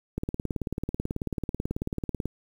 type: click train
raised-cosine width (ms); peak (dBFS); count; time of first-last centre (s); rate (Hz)
3; -16; 39; 0.18-2.257; 18.3
effects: 8-bit